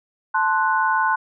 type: chord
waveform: sine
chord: F# diminished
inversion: first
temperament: equal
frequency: 880 / 1046.5 / 1480 Hz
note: A5 / C6 / F#6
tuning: 0 / 0 / 0 cents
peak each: -21 dBFS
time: 0.34-1.16 s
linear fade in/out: 10 ms
effects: none